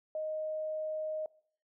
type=tone; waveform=sine; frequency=622.3 Hz; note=D#5; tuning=in tune; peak=-33 dBFS; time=0.15-1.26 s; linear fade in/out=2 ms; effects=noise-tail reverb RT60 0.6 s tail -23 dB re dry